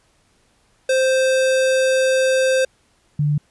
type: tone pair in turn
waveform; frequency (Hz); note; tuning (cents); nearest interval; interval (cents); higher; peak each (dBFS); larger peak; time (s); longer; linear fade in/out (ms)
square / sine; 523 / 147.57; C5 / D3; -1 / +9; octave + minor seventh; 2190; first; -15; neither; 0.89-2.65 / 3.19-3.38; first; 5
effects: pink hiss -60 dBFS RMS until 3.5 s + resampled to 24000 Hz